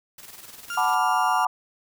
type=noise with tremolo; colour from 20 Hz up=white; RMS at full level=-42 dBFS; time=0.18-0.95 s; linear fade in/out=5 ms; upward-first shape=square; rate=20 Hz; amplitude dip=50%
type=tone; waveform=35% pulse; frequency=1400 Hz; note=F6; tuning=4 cents sharp; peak=-27 dBFS; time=0.7-1.45 s; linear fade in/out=2 ms
type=chord; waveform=sine; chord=B minor seventh; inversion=second; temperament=equal; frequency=740 / 880 / 987.8 / 1174.7 Hz; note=F#5 / A5 / B5 / D6; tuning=0 / 0 / 0 / 0 cents; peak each=-25 dBFS; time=0.77-1.47 s; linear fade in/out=5 ms
effects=none